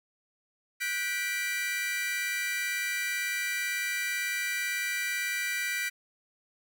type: chord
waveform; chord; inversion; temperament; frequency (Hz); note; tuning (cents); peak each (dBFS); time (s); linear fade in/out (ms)
40% pulse; G major seventh; third; just; 1470 / 1568 / 1960 / 2352; F#6 / G6 / B6 / D7; -12 / 0 / -14 / +2; -38 / -38 / -32 / -33; 0.8-5.9; 20
effects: none